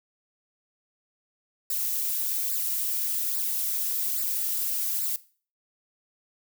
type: noise with flanger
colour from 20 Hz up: violet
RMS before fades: -28 dBFS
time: 1.7-5.16 s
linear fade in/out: 2 ms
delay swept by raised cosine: 0.32 to 5.42 ms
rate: 1.2 Hz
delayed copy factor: -0.75
effects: noise-tail reverb RT60 0.4 s tail -18 dB re dry